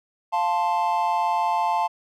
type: chord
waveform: triangle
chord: F major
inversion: none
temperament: equal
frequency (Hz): 698.5 / 880 / 1046.5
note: F5 / A5 / C6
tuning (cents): 0 / 0 / 0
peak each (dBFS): -24 / -20 / -26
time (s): 0.32-1.88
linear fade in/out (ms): 20
effects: none